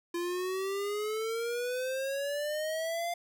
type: exponential sweep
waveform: square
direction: up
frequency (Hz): 342.3 to 698.5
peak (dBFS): -32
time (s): 0.14-3.14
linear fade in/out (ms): 5
effects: 11-bit